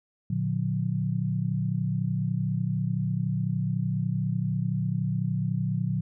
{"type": "chord", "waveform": "sine", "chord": "Bb augmented", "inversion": "none", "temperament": "equal with one note detuned", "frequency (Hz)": [116.54, 146.83, 180.56], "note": ["Bb2", "D3", "F#3"], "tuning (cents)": [0, 0, -42], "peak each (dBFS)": -29, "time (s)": [0.3, 6.01], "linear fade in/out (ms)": 5, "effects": []}